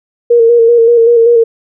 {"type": "tone with vibrato", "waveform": "sine", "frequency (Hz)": 466.2, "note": "A#4", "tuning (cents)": 0, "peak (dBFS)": -3, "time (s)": [0.3, 1.44], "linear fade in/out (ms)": 10, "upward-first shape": "square", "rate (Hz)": 5.2, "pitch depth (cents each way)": 31, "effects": []}